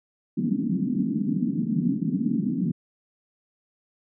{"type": "band-pass noise", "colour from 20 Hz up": "white", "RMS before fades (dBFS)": -25, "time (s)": [0.37, 2.72], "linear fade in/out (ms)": 10, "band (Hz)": [160, 270], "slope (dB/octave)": 48, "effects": []}